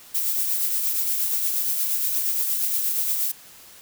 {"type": "noise with tremolo", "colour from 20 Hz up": "violet", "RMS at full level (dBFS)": -22, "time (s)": [0.14, 3.32], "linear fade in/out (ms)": 10, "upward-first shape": "triangle", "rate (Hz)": 8.5, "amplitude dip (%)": 40, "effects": ["white hiss -47 dBFS RMS until 3.81 s"]}